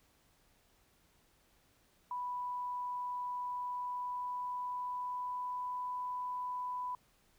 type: tone with pitch glide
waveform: sine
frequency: 987.8 to 994.7 Hz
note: B5 to B5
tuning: 0 to +12 cents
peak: -36 dBFS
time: 2.11-6.95 s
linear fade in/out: 2 ms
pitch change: +12 cents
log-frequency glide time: 3.63-5.87 s
effects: pink hiss -70 dBFS RMS until 7.38 s